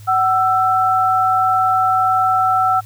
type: tone pair together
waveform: sine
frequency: 751 / 1329.3 Hz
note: F#5 / E6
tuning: +26 / +14 cents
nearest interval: minor seventh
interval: 988 cents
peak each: -15 dBFS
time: 0.07-2.81 s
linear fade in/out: 20 ms
effects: added 105 Hz sine -35 dBFS peak until 2.85 s + white hiss -47 dBFS RMS until 2.85 s